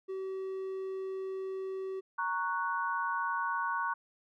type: tone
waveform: triangle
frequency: 381.6 Hz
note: G4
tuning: 47 cents flat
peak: -33 dBFS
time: 0.08-2.01 s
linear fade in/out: 20 ms
type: chord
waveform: sine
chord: F# major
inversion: first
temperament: equal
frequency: 932.3 / 1108.7 / 1480 Hz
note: A#5 / C#6 / F#6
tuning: 0 / 0 / 0 cents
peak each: -35 / -34 / -35 dBFS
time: 2.18-3.94 s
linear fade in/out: 10 ms
effects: none